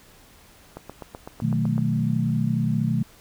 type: click train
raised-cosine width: 1 ms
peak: -21 dBFS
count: 9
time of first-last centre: 0.77-1.78 s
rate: 7.92 Hz
type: chord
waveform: sine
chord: B dominant seventh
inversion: none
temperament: equal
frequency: 123.47 / 155.56 / 185 / 220 Hz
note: B2 / D#3 / F#3 / A3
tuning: 0 / 0 / 0 / 0 cents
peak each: -25 / -25 / -29 / -25 dBFS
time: 1.42-3.03 s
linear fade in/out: 5 ms
effects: pink hiss -52 dBFS RMS until 3.2 s